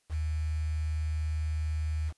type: tone with quantisation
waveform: sine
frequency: 77.78 Hz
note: D#2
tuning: in tune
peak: -28 dBFS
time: 0.09-2.13 s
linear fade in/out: 50 ms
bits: 8
effects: white hiss -73 dBFS RMS until 2.17 s + resampled to 24000 Hz